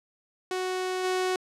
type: tone with level steps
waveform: sawtooth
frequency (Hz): 370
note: F#4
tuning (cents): 0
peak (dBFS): -24 / -21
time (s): 0.51-1.36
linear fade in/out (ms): 2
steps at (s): 1.03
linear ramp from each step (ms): 20
effects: low-pass 9000 Hz 12 dB/octave